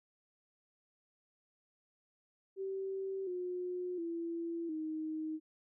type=tone with pitch steps; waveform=sine; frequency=385.8 / 360 / 335.9 / 313.4 Hz; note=G4 / F#4 / E4 / D#4; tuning=-28 / -47 / +33 / +13 cents; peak=-36 dBFS; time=2.56-5.4 s; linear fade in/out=50 ms; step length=710 ms; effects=none